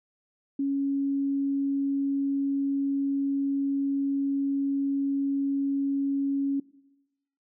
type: tone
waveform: sine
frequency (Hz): 277.2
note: C#4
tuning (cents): 0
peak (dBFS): -24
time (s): 0.59-6.6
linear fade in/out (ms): 5
effects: noise-tail reverb RT60 1.0 s tail -21 dB re dry